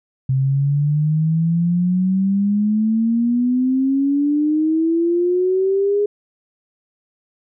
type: exponential sweep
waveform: sine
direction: up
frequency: 130.81 to 415.3 Hz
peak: -14 dBFS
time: 0.29-6.06 s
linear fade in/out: 5 ms
effects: none